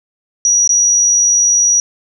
sine tone with dropouts, 5800 Hz, F#8, 35 cents flat, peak -8 dBFS, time 0.45-1.8 s, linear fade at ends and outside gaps 1 ms, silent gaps 0.676-0.692 s, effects none

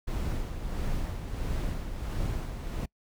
brown noise with tremolo, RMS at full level -30 dBFS, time 0.07-2.86 s, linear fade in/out 10 ms, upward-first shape sine, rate 1.5 Hz, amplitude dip 50%, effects noise-tail reverb RT60 0.1 s tail -26 dB re dry

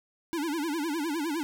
square tone with vibrato, 311.1 Hz, D#4, in tune, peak -29 dBFS, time 0.33-1.43 s, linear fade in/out 0 ms, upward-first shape sine, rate 9.8 Hz, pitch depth 170 cents each way, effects none

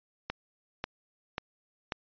click train, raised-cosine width 0.3 ms, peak -16 dBFS, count 4, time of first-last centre 0.3-1.922 s, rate 1.85 Hz, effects resampled to 11025 Hz

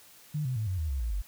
sine tone with pitch steps, 150.4 / 127.94 / 108.83 / 92.58 / 78.76 / 67 / 56.99 / 48.48 Hz, D3 / C3 / A2 / F#2 / D#2 / C2 / A#1 / G1, +42 / -38 / -19 / +2 / +22 / +42 / -38 / -18 cents, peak -28 dBFS, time 0.34-1.22 s, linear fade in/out 10 ms, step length 110 ms, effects white hiss -55 dBFS RMS until 1.27 s

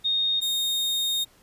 sine / 40% pulse tone pair in turn, 3700 / 3700 Hz, A#7 / A#7, -14 / -14 cents, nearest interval unison, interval 0 cents, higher neither, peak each -21 / -22 dBFS, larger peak first, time 0.04-0.41 / 0.41-1.25 s, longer second, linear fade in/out 20 ms, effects pink hiss -58 dBFS RMS until 1.42 s + resampled to 32000 Hz

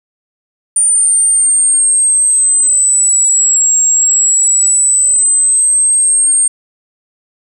sine exponential two-way sweep, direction down then up, 9090 to 7550 to 8630 Hz, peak -7 dBFS, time 0.76-6.48 s, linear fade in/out 5 ms, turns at 3.8 s, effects 7-bit

